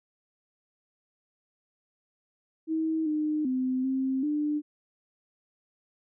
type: tone with pitch steps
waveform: sine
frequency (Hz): 319.3 / 304.8 / 257.4 / 264.3 / 298.1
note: D#4 / D#4 / C4 / C4 / D4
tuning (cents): +45 / -36 / -28 / +18 / +26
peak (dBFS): -25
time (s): 2.67-4.62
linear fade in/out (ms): 50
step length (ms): 390
effects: none